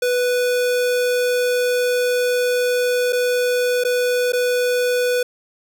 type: tone with dropouts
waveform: square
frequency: 493.9 Hz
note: B4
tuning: in tune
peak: -17 dBFS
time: 0.02-5.23 s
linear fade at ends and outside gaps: 5 ms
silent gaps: 3.125-3.129 / 3.838-3.848 / 4.322-4.332 s
effects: none